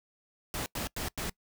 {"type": "noise bursts", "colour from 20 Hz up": "pink", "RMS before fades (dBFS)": -35, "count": 4, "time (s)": [0.54, 1.296], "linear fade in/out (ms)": 0, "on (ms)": 120, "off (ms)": 92, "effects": ["noise-tail reverb RT60 0.1 s tail -23 dB re dry"]}